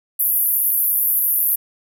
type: band-pass noise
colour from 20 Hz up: pink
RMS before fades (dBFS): -18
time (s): 0.19-1.56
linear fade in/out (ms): 10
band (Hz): 11000 to 15000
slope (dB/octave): 96
effects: none